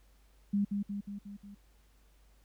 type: tone with echo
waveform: sine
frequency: 202.1 Hz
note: G#3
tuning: 47 cents flat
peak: -26 dBFS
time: 0.53-0.65 s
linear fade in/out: 10 ms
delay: 180 ms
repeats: 5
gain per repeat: -4 dB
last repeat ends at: 1.55 s
effects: added 50 Hz sine -61 dBFS peak until 2.44 s + pink hiss -70 dBFS RMS until 2.44 s

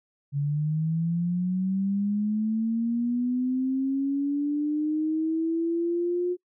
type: linear sweep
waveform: sine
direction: up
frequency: 140 to 359.5 Hz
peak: -23 dBFS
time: 0.32-6.37 s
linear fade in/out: 50 ms
effects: noise-tail reverb RT60 0.1 s tail -24 dB re dry

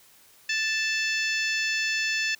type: harmonic tone with a mistuned harmonic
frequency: 880 Hz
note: A5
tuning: in tune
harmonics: 2 / 3 / 4 / 5 / 6 / 7 / 8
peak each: -28 / -28 / -36 / -36 / -34 / -40 / -41 dBFS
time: 0.49-2.35 s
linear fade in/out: 5 ms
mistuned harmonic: 4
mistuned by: -16 cents
effects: white hiss -56 dBFS RMS until 2.39 s

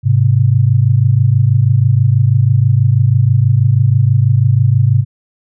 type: tone pair together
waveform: sine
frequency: 105.12 / 131.3 Hz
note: G#2 / C3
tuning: +21 / +6 cents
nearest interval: major third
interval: 385 cents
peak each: -10 dBFS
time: 0.03-5.05 s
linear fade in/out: 50 ms
effects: none

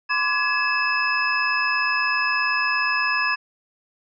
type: tone cluster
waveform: sine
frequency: 1024 / 1161 / 1683 / 2611 / 5120 Hz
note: C6 / D6 / G#6 / E7 / D#8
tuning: -38 / -20 / +23 / -17 / +49 cents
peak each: -27 / -28 / -23 / -24 / -30 dBFS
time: 0.09-3.36 s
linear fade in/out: 20 ms
effects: none

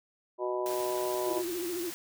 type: harmonic tone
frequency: 123.47 Hz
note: B2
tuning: in tune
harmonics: 3 / 4 / 5 / 6 / 7 / 8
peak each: -32 / -42 / -34 / -45 / -44 / -37 dBFS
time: 0.38-1.43 s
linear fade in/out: 50 ms
type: noise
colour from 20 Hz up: white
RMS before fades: -41 dBFS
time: 0.66-1.94 s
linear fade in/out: 0 ms
type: tone with vibrato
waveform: sine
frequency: 349.5 Hz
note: F4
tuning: 1 cent sharp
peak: -32 dBFS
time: 1.26-1.91 s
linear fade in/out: 20 ms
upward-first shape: sine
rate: 14 Hz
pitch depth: 80 cents each way
effects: none

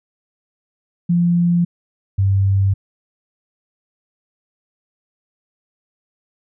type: tone pair in turn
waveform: sine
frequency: 173.2 / 97.68 Hz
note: F3 / G2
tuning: -14 / -6 cents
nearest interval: minor seventh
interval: 992 cents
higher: first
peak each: -12 dBFS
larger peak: neither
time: 1.09-1.65 / 2.18-2.74 s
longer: neither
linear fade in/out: 10 ms
effects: none

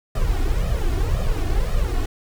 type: noise with flanger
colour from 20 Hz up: brown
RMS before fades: -20 dBFS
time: 0.15-2.06 s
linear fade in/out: 5 ms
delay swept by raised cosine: 1.6 to 2.8 ms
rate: 1.9 Hz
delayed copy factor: +0.8
effects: none

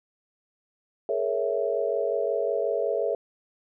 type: chord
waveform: sine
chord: A# half-diminished seventh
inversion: third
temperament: equal with one note detuned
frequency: 420.6 / 466.2 / 554.4 / 659.3 Hz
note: G#4 / A#4 / C#5 / E5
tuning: +22 / 0 / 0 / 0 cents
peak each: -29 dBFS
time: 1.09-3.15 s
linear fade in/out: 2 ms
effects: none

